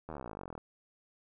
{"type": "slowing click train", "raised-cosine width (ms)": 1, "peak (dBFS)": -28, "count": 28, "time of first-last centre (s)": [0.09, 0.579], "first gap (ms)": 12, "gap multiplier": 1.03, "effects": []}